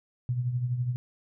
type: tone with tremolo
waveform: sine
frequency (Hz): 123.47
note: B2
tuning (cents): 0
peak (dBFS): -23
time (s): 0.29-0.96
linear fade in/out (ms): 0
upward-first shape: triangle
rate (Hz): 12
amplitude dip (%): 65
effects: none